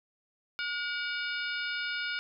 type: harmonic tone with a mistuned harmonic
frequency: 720 Hz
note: F#5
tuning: 47 cents flat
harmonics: 2 / 3 / 4 / 5 / 6 / 7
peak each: -34 / -38 / -40 / -42 / -44 / -45 dBFS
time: 0.59-2.19 s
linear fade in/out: 0 ms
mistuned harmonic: 3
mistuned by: +100 cents
effects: none